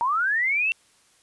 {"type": "linear sweep", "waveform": "sine", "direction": "up", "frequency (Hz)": [905, 2731], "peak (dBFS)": -20, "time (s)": [0.01, 0.72], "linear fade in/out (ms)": 0, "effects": ["white hiss -60 dBFS RMS until 1.22 s", "resampled to 24000 Hz"]}